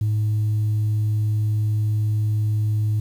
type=tone; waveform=sine; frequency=106.8 Hz; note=G#2; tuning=49 cents sharp; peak=-16 dBFS; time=0.01-3 s; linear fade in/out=5 ms; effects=tanh soft clip ceiling -16 dBFS + 8-bit